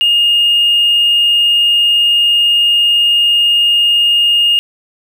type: tone with hard clipping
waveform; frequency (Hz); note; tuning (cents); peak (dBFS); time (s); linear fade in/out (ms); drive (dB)
sine; 2841; F7; +29; -8; 0.01-4.59; 0; 1
effects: none